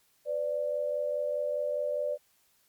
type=tone pair together; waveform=sine; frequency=502.4 / 587.3 Hz; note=B4 / D5; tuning=+30 / 0 cents; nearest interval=minor third; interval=270 cents; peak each=-34 / -29 dBFS; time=0.25-2.18 s; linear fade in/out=50 ms; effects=white hiss -68 dBFS RMS until 2.68 s + MP3 96 kbps